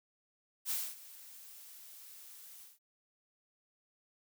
blue noise with ADSR envelope, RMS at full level -34 dBFS, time 0.65-2.79 s, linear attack 57 ms, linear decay 240 ms, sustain -19 dB, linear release 170 ms, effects none

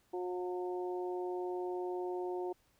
harmonic tone, 180 Hz, F#3, 47 cents flat, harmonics 2 / 3 / 4 / 5, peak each -36 / -49 / -44 / -47 dBFS, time 0.13-2.53 s, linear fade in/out 10 ms, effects pink hiss -72 dBFS RMS until 2.79 s

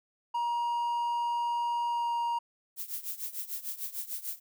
triangle tone with pitch glide, 948 to 942 Hz, A#5 to A#5, +29 to +18 cents, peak -26 dBFS, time 0.34-2.39 s, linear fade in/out 10 ms, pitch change -11 cents, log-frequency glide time 1.88-2.12 s
violet noise with tremolo, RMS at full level -34 dBFS, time 2.76-4.4 s, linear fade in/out 50 ms, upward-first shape triangle, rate 6.7 Hz, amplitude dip 90%
effects none

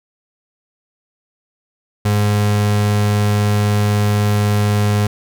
35% pulse tone, 103.83 Hz, G#2, in tune, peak -11 dBFS, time 2.05-5.07 s, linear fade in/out 5 ms, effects none

